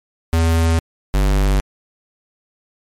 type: tone pair in turn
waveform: square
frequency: 82.3 / 48.94 Hz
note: E2 / G1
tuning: -2 / -2 cents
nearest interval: major sixth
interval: 900 cents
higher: first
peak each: -13 dBFS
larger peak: neither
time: 0.33-0.79 / 1.14-1.6 s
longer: neither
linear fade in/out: 0 ms
effects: MP3 64 kbps